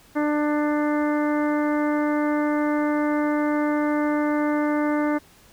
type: harmonic tone with a mistuned harmonic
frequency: 297.7 Hz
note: D4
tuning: 24 cents sharp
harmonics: 1 / 2 / 3 / 4 / 5 / 6 / 7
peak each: -21 / -27 / -31 / -33 / -35 / -37 / -38 dBFS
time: 0.15-5.19 s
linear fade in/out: 20 ms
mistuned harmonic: 6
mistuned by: -17 cents
effects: pink hiss -53 dBFS RMS until 5.52 s

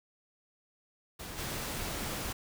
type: noise with level steps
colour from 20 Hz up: pink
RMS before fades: -43 / -37 dBFS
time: 1.19-2.33 s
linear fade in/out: 10 ms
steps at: 1.37 s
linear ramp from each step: 20 ms
effects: none

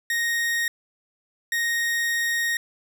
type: tone pair in turn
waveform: 40% pulse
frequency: 1864.7 / 1864.7 Hz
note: A#6 / A#6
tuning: 0 / 0 cents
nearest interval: unison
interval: 0 cents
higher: neither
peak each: -21 dBFS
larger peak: neither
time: 0.1-0.68 / 1.52-2.57 s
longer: second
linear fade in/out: 2 ms
effects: none

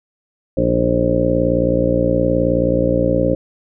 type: harmonic tone with a mistuned harmonic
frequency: 59 Hz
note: A#1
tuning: 22 cents sharp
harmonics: 1 / 2 / 3 / 4 / 5 / 6 / 7 / 8 / 9 / 10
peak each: -24 / -23 / -22 / -26 / -20 / -29 / -25 / -27 / -17 / -27 dBFS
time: 0.57-3.35 s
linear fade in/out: 5 ms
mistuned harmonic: 6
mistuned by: -58 cents
effects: none

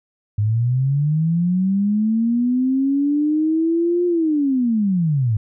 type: linear two-way sweep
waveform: sine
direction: up then down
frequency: 101.8 to 355.2 to 101.8 Hz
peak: -15 dBFS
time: 0.38-5.37 s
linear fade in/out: 5 ms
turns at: 4.06 s
effects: none

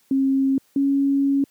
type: tone pair in turn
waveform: sine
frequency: 269.5 / 277.1 Hz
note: C#4 / C#4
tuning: -49 / -1 cents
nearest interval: unison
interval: 48 cents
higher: second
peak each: -16 dBFS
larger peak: neither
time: 0.11-0.58 / 0.76-1.44 s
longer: second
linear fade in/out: 2 ms
effects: white hiss -61 dBFS RMS until 1.5 s + high-pass 100 Hz 12 dB/octave

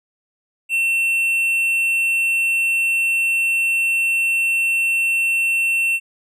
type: tone with tanh clipping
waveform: sine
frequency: 2700 Hz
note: E7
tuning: 41 cents sharp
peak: -17 dBFS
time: 0.69-6 s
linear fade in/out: 50 ms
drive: 7 dB
effects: none

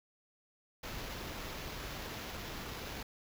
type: noise with sample-and-hold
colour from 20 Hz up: pink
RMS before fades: -43 dBFS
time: 0.83-3.03 s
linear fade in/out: 5 ms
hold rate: 8820 Hz
effects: none

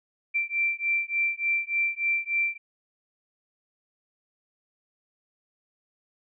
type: beating tone pair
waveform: sine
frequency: 2349 / 2352.4 Hz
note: D7 / D7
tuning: 0 / +2 cents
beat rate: 3.4 Hz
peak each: -27 dBFS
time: 0.34-2.58 s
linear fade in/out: 20 ms
effects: none

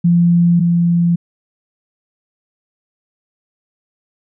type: tone pair in turn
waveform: sine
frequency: 172.2 / 171.56 Hz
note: F3 / F3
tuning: -24 / -31 cents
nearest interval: unison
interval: 7 cents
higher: first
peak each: -8 / -10 dBFS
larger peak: first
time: 0.04-0.6 / 0.6-1.16 s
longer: neither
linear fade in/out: 10 ms
effects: none

